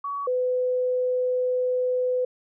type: tone pair in turn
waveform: sine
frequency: 1129 / 502.9 Hz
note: C#6 / B4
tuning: +31 / +31 cents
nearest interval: octave + major second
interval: 1400 cents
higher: first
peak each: -27 / -21 dBFS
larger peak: second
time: 0.04-0.27 / 0.27-2.25 s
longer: second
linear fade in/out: 5 ms
effects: none